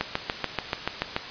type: click train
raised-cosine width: 0.3 ms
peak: -8 dBFS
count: 9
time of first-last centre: 0.01-1.164 s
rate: 6.93 Hz
effects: white hiss -36 dBFS RMS until 1.3 s + resampled to 11025 Hz